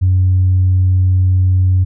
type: tone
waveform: sine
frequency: 92.5 Hz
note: F#2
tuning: in tune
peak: -7 dBFS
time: 0.01-1.85 s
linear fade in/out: 20 ms
effects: tanh soft clip ceiling -5 dBFS